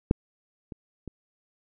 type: clicks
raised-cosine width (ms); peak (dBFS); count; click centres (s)
3; -6 / -25 / -24; 3; 0.111 / 0.722 / 1.077
effects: none